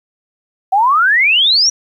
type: exponential sweep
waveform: sine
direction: up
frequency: 740 to 5880 Hz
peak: -8 dBFS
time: 0.72-1.7 s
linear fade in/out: 10 ms
effects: 8-bit